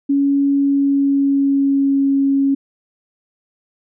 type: tone with pitch glide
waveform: sine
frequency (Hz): 279.7 to 275.2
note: C#4 to C#4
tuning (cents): +16 to -12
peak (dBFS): -12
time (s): 0.09-2.55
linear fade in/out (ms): 10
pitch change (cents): -28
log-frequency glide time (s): 0.52-2.11
effects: none